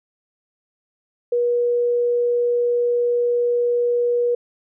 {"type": "tone", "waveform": "sine", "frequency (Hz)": 481.5, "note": "B4", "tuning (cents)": -44, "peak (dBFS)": -16, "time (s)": [1.32, 4.35], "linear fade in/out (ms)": 5, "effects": []}